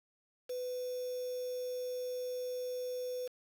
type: tone with quantisation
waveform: sine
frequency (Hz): 500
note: B4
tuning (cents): +21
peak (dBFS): -36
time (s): 0.49-3.28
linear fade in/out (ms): 10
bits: 8
effects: none